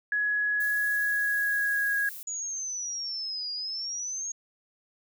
sine tone with pitch glide, 1681 to 1651.2 Hz, G#6 to G#6, +20 to -10 cents, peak -24 dBFS, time 0.12-2.09 s, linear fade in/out 2 ms, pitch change -30 cents, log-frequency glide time 0.66-1.9 s
violet noise, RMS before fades -41 dBFS, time 0.6-2.23 s, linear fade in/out 2 ms
sine exponential two-way sweep, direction down then up, 6870 to 4820 to 6630 Hz, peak -31 dBFS, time 2.27-4.32 s, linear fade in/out 5 ms, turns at 3.52 s
effects none

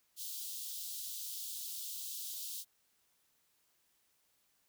white high-pass noise, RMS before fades -43 dBFS, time 0.16-2.65 s, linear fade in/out 50 ms, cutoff 3200 Hz, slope 48 dB/octave, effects white hiss -75 dBFS RMS until 4.68 s

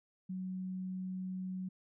sine tone, 185.9 Hz, F#3, 8 cents sharp, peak -37 dBFS, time 0.29-1.69 s, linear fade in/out 10 ms, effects none

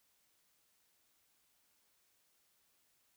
silence, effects white hiss -75 dBFS RMS until 3.16 s

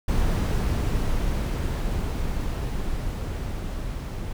brown noise with level ramp, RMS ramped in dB -22 to -31 dBFS, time 0.08-4.33 s, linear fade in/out 5 ms, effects none

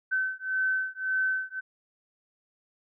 sine beating tone pair, 1528 / 1529.8 Hz, G6 / G6, -45 / -43 cents, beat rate 1.8 Hz, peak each -29 dBFS, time 0.11-1.61 s, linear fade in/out 20 ms, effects none

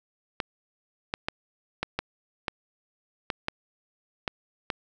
clicks, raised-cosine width 0.3 ms, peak -11 dBFS, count 10, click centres 0.402 / 1.139 / 1.285 / 1.83 / 1.99 / 2.482 / 3.302 / 3.484 / 4.278 / 4.702 s, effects none

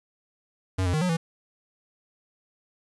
square tone with pitch steps, 93.6 / 89 / 154.8 / 181.3 / 164.8 Hz, F#2 / F2 / D#3 / F#3 / E3, +20 / +33 / -9 / -35 / 0 cents, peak -23 dBFS, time 0.78-1.17 s, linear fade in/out 10 ms, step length 78 ms, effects resampled to 24000 Hz + 9-bit

